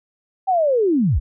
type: linear sweep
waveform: sine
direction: down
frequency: 784 to 39.71 Hz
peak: -14 dBFS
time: 0.47-1.2 s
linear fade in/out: 20 ms
effects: none